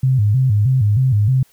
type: tone with vibrato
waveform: sine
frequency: 116.54 Hz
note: A#2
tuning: in tune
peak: -11 dBFS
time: 0.03-1.43 s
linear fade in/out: 5 ms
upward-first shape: square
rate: 3.2 Hz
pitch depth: 200 cents each way
effects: white hiss -55 dBFS RMS until 1.52 s